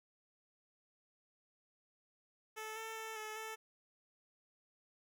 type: tone with pitch steps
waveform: 10% pulse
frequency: 436 / 445.6 / 443 / 431.5 / 440.4 Hz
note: A4 / A4 / A4 / A4 / A4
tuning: -16 / +22 / +12 / -34 / +2 cents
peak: -35 dBFS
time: 2.56-3.56 s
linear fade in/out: 20 ms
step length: 200 ms
effects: none